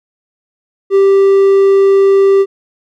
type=tone; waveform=triangle; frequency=392 Hz; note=G4; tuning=in tune; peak=-3 dBFS; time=0.9-2.46 s; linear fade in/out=50 ms; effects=none